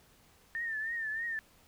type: tone with vibrato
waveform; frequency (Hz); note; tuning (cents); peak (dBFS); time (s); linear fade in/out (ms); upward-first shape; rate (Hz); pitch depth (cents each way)
sine; 1800; A6; +39; -33; 0.55-1.39; 0; triangle; 3.2; 89
effects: pink hiss -63 dBFS RMS until 1.67 s